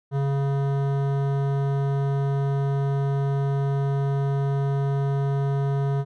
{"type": "tone with hard clipping", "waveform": "sine", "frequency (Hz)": 138.8, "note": "C#3", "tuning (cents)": 3, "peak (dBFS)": -23, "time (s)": [0.11, 6.05], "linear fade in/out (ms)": 50, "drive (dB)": 15, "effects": []}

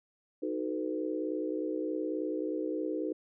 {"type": "chord", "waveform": "sine", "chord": "B dominant seventh", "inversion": "first", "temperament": "equal with one note detuned", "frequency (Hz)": [311.1, 370, 440, 503.4], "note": ["D#4", "F#4", "A4", "B4"], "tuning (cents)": [0, 0, 0, 33], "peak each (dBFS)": [-34, -38, -38, -38], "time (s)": [0.42, 3.13], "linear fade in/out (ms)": 10, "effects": []}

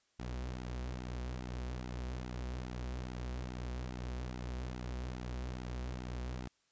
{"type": "tone with flanger", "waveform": "sawtooth", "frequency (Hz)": 62, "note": "B1", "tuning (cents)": 7, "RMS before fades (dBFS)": -41, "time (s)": [0.19, 6.48], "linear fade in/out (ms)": 5, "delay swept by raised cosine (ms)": [1.7, 7], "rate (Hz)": 2.4, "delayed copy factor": -0.6, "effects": ["white hiss -75 dBFS RMS until 6.71 s", "resampled to 16000 Hz"]}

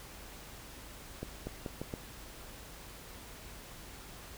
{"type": "accelerating click train", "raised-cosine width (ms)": 2, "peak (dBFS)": -24, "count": 5, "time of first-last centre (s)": [1.23, 1.938], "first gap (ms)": 240, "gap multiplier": 0.8, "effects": ["added 50 Hz sine -55 dBFS peak until 4.37 s", "pink hiss -50 dBFS RMS until 4.37 s"]}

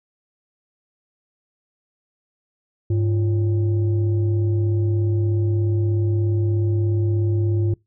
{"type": "tone pair together", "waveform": "sine", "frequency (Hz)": [102.7, 344.9], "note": ["G#2", "F4"], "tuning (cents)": [-19, -22], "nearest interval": "octave + major sixth", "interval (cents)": 2097, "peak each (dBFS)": [-16, -24], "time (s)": [2.9, 7.74], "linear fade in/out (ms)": 5, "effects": ["noise-tail reverb RT60 0.2 s tail -25 dB re dry", "tanh soft clip ceiling -13 dBFS"]}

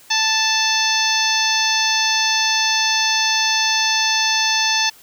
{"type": "harmonic tone", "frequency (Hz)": 880, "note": "A5", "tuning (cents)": 0, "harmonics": [1, 2, 3, 4, 5, 6, 7], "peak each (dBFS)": [-23, -23, -23, -23, -23, -23, -23], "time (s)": [0.1, 4.9], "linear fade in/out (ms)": 10, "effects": ["white hiss -47 dBFS RMS until 5.02 s"]}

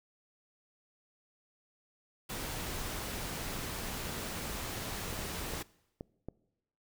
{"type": "noise", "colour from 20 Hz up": "pink", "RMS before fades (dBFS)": -39, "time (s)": [2.29, 5.63], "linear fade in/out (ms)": 10}
{"type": "clicks", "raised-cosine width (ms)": 2, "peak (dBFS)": -27, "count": 5, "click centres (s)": [5.127, 5.191, 5.536, 6.009, 6.286]}
{"effects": ["noise-tail reverb RT60 0.9 s tail -22 dB re dry"]}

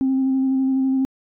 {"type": "tone with vibrato", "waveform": "sine", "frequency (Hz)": 264.9, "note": "C4", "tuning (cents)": 22, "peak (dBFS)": -15, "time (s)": [0.01, 1.05], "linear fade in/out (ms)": 0, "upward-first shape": "square", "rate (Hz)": 12, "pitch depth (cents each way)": 12, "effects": ["tanh soft clip ceiling -13 dBFS"]}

